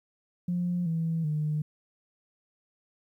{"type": "tone with pitch steps", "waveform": "sine", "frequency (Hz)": [176.5, 163.73, 151.89], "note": ["F3", "E3", "D#3"], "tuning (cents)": [19, -11, -41], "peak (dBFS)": -25, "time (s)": [0.48, 1.62], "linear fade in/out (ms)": 5, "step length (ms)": 380, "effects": ["tanh soft clip ceiling -21 dBFS", "11-bit"]}